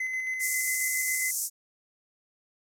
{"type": "tone with tremolo", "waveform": "triangle", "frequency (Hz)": 2042, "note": "C7", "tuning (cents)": -43, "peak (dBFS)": -26, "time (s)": [0, 1.31], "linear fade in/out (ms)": 5, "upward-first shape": "square", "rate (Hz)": 7.4, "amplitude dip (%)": 30}
{"type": "band-pass noise", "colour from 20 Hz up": "pink", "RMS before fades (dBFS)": -31, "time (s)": [0.39, 1.5], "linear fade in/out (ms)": 50, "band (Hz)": [5900, 14000], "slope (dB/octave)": 48}
{"effects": []}